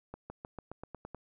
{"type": "accelerating click train", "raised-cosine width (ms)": 1, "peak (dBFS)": -28, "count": 9, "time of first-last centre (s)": [0.14, 1.147], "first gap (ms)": 160, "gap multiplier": 0.93, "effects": []}